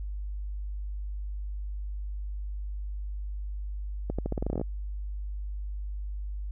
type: accelerating click train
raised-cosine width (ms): 2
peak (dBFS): -17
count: 13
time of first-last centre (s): 4.1-4.614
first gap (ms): 86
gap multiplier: 0.86
effects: added 50 Hz sine -32 dBFS peak until 6.51 s